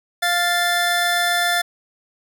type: tone pair together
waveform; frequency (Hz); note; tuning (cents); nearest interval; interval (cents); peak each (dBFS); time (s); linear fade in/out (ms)
25% pulse; 698.5 / 1760; F5 / A6; 0 / 0; octave + major third; 1600; -16; 0.22-1.62; 10
effects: none